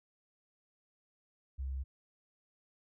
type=tone; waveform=sine; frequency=66.6 Hz; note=C2; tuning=31 cents sharp; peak=-35 dBFS; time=1.58-1.84 s; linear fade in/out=20 ms; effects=none